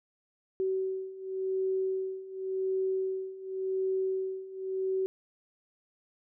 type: beating tone pair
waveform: sine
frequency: 379 / 379.9 Hz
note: F#4 / F#4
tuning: +42 / +46 cents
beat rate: 0.9 Hz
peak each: -34 / -31 dBFS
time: 0.6-5.06 s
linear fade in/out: 0 ms
effects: none